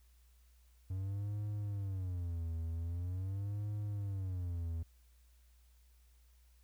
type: tone with vibrato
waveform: triangle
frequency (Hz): 92.5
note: F#2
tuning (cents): 0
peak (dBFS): -34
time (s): 0.9-4.83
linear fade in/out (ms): 5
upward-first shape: sine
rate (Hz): 0.44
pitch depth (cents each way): 210
effects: added 60 Hz sine -62 dBFS peak until 6.63 s + white hiss -74 dBFS RMS until 6.63 s